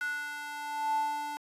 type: tone with high-pass filter sweep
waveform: square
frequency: 293.7 Hz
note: D4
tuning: in tune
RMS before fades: -34 dBFS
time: 0.01-1.37 s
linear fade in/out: 0 ms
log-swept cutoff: 1500 to 690 Hz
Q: 8.2
effects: resampled to 32000 Hz